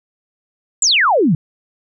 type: exponential sweep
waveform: sine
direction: down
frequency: 7902 to 138.7 Hz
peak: -10 dBFS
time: 0.82-1.35 s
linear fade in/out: 2 ms
effects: none